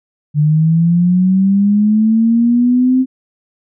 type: linear sweep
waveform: sine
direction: up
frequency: 146.83 to 261.6 Hz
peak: -8 dBFS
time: 0.34-3.06 s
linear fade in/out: 50 ms
effects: none